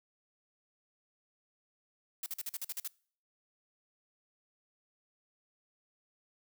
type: noise bursts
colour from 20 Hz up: blue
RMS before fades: -38 dBFS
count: 9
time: 2.23-2.877 s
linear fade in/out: 2 ms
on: 31 ms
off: 46 ms
effects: noise-tail reverb RT60 0.5 s tail -24 dB re dry